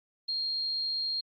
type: tone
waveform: sine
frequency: 4225 Hz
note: C8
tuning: 16 cents sharp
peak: -29 dBFS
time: 0.28-1.21 s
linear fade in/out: 10 ms
effects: Opus 48 kbps